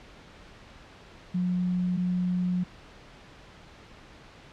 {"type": "tone pair in turn", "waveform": "sine", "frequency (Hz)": [180, 180], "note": ["F#3", "F#3"], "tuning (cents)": [-47, -47], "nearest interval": "unison", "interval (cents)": 0, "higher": "neither", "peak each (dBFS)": -24, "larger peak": "neither", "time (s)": [[1.34, 1.97], [1.97, 2.64]], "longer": "second", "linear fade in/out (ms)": 10, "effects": ["pink hiss -50 dBFS RMS until 4.52 s", "low-pass 4000 Hz 12 dB/octave"]}